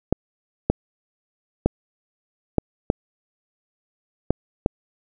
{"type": "clicks", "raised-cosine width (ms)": 2, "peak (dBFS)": -3, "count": 7, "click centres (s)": [0.126, 0.7, 1.66, 2.583, 2.901, 4.306, 4.661], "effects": []}